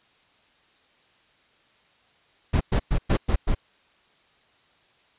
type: noise bursts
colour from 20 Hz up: brown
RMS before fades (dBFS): -20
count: 6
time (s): 2.53-3.548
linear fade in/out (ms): 10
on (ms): 78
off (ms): 110
effects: white hiss -61 dBFS RMS until 5.18 s + resampled to 8000 Hz